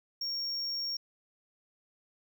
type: tone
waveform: triangle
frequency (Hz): 5540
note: F8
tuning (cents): -15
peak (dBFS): -31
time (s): 0.21-0.97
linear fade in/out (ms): 5
effects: none